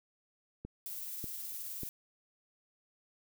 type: click train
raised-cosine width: 3 ms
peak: -29 dBFS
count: 3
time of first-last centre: 0.65-1.833 s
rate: 1.69 Hz
type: noise with tremolo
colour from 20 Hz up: violet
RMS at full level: -41 dBFS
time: 0.86-1.89 s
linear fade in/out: 0 ms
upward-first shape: triangle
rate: 19 Hz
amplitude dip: 25%
effects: none